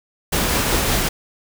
pink noise with tremolo, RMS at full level -18 dBFS, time 0.32-1.09 s, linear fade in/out 10 ms, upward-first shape triangle, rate 5.3 Hz, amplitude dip 25%, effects none

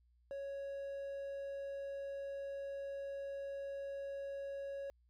triangle tone, 554.4 Hz, C#5, in tune, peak -39 dBFS, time 0.31-4.9 s, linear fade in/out 0 ms, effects added 60 Hz sine -68 dBFS peak until 5.09 s

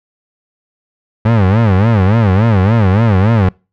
30% pulse tone with vibrato, 103.83 Hz, G#2, in tune, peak -5 dBFS, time 1.25-3.49 s, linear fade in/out 5 ms, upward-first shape sine, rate 3.5 Hz, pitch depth 210 cents each way, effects noise-tail reverb RT60 0.3 s tail -26 dB re dry + low-pass 2000 Hz 12 dB/octave

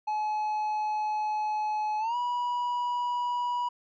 triangle tone with pitch glide, 852 to 973.1 Hz, G#5 to B5, +44 to -26 cents, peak -25 dBFS, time 0.07-3.69 s, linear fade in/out 10 ms, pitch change +230 cents, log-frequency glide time 1.99-2.16 s, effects resampled to 16000 Hz

